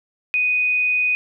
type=tone; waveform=sine; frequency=2489 Hz; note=D#7; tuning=in tune; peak=-16 dBFS; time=0.34-1.15 s; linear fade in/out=0 ms; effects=none